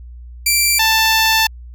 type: tone pair in turn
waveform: 10% pulse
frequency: 2349 / 885.2 Hz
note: D7 / A5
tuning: 0 / +10 cents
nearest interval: octave + perfect fourth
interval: 1690 cents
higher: first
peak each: -3 dBFS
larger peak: neither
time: 0.46-0.79 / 0.79-1.47 s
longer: second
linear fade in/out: 5 ms
effects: added 60 Hz sine -32 dBFS peak until 1.74 s